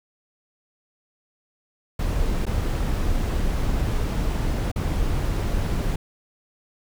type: noise with dropouts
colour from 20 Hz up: brown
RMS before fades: -23 dBFS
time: 1.99-5.96 s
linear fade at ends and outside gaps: 5 ms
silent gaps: 2.455-2.465 / 4.716-4.759 s
effects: none